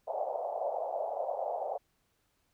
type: band-pass noise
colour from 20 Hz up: pink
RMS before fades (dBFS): -35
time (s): 0.07-1.78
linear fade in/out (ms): 10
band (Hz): 560 to 770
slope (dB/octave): 48
effects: pink hiss -75 dBFS RMS until 2.53 s